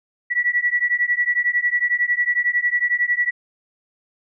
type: beating tone pair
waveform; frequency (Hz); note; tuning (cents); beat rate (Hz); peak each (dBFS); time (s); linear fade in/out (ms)
sine; 1940 / 1951; B6 / B6; -31 / -22; 11; -20; 0.3-3.31; 20
effects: none